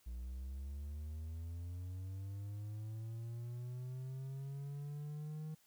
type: linear sweep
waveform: triangle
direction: up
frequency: 58.27 to 156.8 Hz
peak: -40 dBFS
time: 0.06-5.55 s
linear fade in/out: 10 ms
effects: white hiss -71 dBFS RMS until 5.66 s